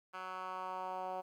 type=tone with band-pass filter sweep; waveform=10% pulse; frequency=185.7 Hz; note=F#3; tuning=7 cents sharp; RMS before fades=-42 dBFS; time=0.13-1.22 s; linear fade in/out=20 ms; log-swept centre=1500 to 700 Hz; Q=2.3; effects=12-bit